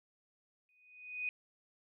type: tone with exponential growth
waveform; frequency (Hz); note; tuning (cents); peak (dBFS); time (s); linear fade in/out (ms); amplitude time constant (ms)
sine; 2489; D#7; 0; -32; 0.69-1.29; 1; 130
effects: none